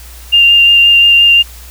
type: tone with vibrato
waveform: sine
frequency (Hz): 2794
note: F7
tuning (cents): 0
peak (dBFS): -3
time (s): 0.32-1.43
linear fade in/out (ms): 20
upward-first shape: sine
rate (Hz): 5.7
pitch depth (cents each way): 11
effects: added 60 Hz sine -31 dBFS peak until 1.7 s + white hiss -36 dBFS RMS until 1.7 s

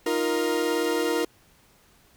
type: chord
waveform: 40% pulse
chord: Eb suspended second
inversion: none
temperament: equal with one note detuned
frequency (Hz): 311.1 / 349.2 / 469.1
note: Eb4 / F4 / Bb4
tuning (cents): 0 / 0 / +11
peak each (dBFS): -28 / -27 / -25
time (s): 0.06-1.25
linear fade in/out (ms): 5
effects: pink hiss -59 dBFS RMS until 2.16 s

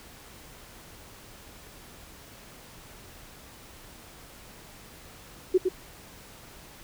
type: tone with echo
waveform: sine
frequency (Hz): 370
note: F#4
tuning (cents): 0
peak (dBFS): -16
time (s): 5.54-5.58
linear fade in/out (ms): 10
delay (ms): 110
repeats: 1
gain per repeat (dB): -5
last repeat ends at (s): 5.69
effects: pink hiss -49 dBFS RMS until 6.83 s

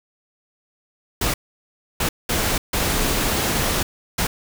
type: noise bursts at uneven times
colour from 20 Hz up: pink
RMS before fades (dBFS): -21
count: 5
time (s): 1.21-1.34 / 2-2.09 / 2.29-2.58 / 2.73-3.83 / 4.18-4.27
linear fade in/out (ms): 5
effects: none

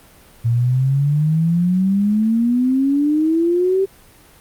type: exponential sweep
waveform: sine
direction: up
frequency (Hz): 114.6 to 392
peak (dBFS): -13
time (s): 0.44-3.86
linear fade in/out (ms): 20
effects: pink hiss -47 dBFS RMS until 4.4 s + Opus 32 kbps

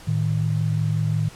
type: tone pair together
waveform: sine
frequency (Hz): 110 / 155.56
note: A2 / D#3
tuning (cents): 0 / 0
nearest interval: tritone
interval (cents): 600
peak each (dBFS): -22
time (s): 0.07-1.29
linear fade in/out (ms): 10
effects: pink hiss -44 dBFS RMS until 1.35 s + low-pass 10000 Hz 12 dB/octave

